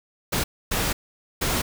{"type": "noise bursts at uneven times", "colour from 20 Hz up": "pink", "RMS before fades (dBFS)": -24, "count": 3, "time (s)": [[0.32, 0.44], [0.71, 0.93], [1.41, 1.62]], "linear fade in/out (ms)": 10, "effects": []}